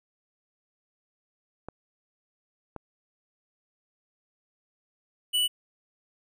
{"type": "clicks", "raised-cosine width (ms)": 1, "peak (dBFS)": -23, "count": 2, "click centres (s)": [1.686, 2.763]}
{"type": "tone", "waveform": "square", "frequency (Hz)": 2960, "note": "F#7", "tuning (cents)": 0, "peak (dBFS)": -23, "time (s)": [5.33, 5.48], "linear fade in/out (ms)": 20}
{"effects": []}